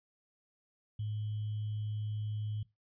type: tone with sample-and-hold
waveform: sine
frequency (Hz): 106.4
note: G#2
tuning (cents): +42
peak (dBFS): -34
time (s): 0.99-2.63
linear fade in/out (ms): 5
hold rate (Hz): 3150
effects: noise-tail reverb RT60 0.2 s tail -19 dB re dry + resampled to 11025 Hz

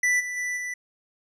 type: tone with level steps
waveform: square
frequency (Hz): 1979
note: B6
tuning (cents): +3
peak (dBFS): -20 / -30 / -27 / -30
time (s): 0.03-0.74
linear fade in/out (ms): 5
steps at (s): 0.19 / 0.36 / 0.56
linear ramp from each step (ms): 20
effects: low-pass 9000 Hz 12 dB/octave

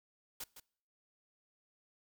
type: noise with echo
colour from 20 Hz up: white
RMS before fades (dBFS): -43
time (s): 0.4-0.44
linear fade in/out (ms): 5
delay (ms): 160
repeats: 1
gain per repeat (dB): -10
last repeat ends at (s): 0.6
effects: noise-tail reverb RT60 0.6 s tail -24 dB re dry

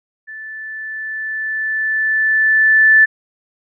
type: tone with level ramp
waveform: sine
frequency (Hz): 1754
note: A6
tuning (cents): -6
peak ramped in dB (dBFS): -29 to -5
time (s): 0.27-3.06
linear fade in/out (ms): 20
effects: none

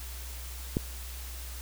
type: click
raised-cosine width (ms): 3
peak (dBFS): -13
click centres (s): 0.769
effects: added 62 Hz sine -39 dBFS peak until 1.61 s + white hiss -45 dBFS RMS until 1.61 s

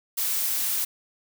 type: noise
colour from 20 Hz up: blue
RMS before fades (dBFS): -26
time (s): 0.17-0.85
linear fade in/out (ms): 10
effects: none

